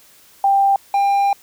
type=tone pair in turn; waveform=sine / triangle; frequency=790 / 798.3 Hz; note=G5 / G5; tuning=+13 / +31 cents; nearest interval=unison; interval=18 cents; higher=second; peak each=-11 dBFS; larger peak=neither; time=0.44-0.76 / 0.94-1.33 s; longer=second; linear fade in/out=2 ms; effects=white hiss -49 dBFS RMS until 1.42 s